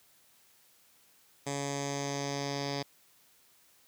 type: tone with low-pass filter sweep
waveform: 10% pulse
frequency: 140.7 Hz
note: C#3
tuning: 26 cents sharp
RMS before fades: -35 dBFS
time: 1.46-2.83 s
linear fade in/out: 10 ms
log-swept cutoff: 7500 to 5000 Hz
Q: 3.9
effects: white hiss -64 dBFS RMS until 3.87 s + high-pass 60 Hz 12 dB/octave